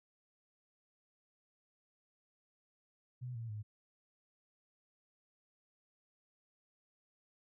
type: tone with pitch steps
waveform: sine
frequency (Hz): 124.7 / 115.01 / 106.08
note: B2 / A#2 / G#2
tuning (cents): +17 / -23 / +37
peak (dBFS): -40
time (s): 3.21-3.63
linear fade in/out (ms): 20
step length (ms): 140
effects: none